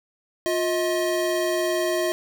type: tone pair together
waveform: square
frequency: 354.4 / 634.4 Hz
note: F4 / D#5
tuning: +25 / +33 cents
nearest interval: minor seventh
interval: 1008 cents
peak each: -25 dBFS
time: 0.46-2.12 s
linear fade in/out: 0 ms
effects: none